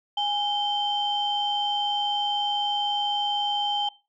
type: tone pair together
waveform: sine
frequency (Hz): 826 / 3114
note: G#5 / G7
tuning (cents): -10 / -12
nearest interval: octave + major seventh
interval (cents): 2298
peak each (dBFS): -25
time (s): 0.17-3.89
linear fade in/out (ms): 5
effects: noise-tail reverb RT60 0.3 s tail -21 dB re dry + tanh soft clip ceiling -16 dBFS